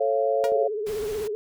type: chord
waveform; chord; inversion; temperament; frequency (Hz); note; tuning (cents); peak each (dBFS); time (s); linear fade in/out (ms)
sine; A augmented; none; just; 440 / 550 / 687.5; A4 / C#5 / E#5; 0 / -14 / -27; -25 / -23 / -26; 0-0.68; 10
type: tone with exponential decay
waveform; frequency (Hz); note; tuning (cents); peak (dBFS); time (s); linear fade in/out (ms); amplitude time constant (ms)
sawtooth; 474; A#4; +29; -21; 0.44-0.54; 0; 20
type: tone with vibrato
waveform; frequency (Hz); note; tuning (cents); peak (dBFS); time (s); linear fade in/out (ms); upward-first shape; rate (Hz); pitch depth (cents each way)
sine; 424.7; G#4; +39; -26; 0.52-1.35; 0; sine; 16; 79
type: noise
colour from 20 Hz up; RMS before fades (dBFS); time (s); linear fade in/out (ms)
pink; -40; 0.86-1.28; 10
effects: none